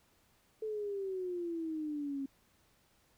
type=exponential sweep; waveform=sine; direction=down; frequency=440 to 270 Hz; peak=-35 dBFS; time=0.62-2.26 s; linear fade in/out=5 ms; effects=pink hiss -70 dBFS RMS until 3.17 s